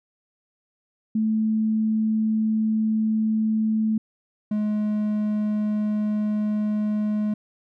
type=tone pair in turn; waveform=sine / triangle; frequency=218.5 / 211.3 Hz; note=A3 / G#3; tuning=-12 / +30 cents; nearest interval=minor second; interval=58 cents; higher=first; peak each=-19 dBFS; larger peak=neither; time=1.15-3.98 / 4.51-7.34 s; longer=neither; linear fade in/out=5 ms; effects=none